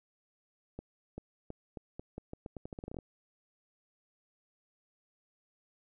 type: accelerating click train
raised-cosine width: 2 ms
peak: -28 dBFS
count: 18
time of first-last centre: 0.79-2.988 s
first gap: 390 ms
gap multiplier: 0.83
effects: none